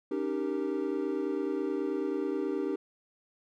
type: chord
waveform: triangle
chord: Eb dominant seventh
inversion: third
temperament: equal with one note detuned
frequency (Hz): 277.2 / 306.5 / 392 / 466.2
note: Db4 / Eb4 / G4 / Bb4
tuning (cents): 0 / -26 / 0 / 0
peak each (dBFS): -34 / -32 / -31 / -36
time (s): 0.11-2.76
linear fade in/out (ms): 5
effects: none